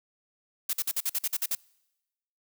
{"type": "noise bursts", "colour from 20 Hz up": "blue", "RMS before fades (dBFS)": -28, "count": 10, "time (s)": [0.69, 1.551], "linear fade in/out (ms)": 5, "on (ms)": 42, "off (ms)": 49, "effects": ["noise-tail reverb RT60 1.0 s tail -26 dB re dry"]}